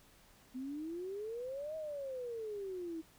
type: exponential two-way sweep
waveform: sine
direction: up then down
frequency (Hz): 249.6 to 640 to 317.1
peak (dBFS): -39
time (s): 0.54-3.02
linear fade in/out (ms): 20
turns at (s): 1.76
effects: pink hiss -64 dBFS RMS until 3.18 s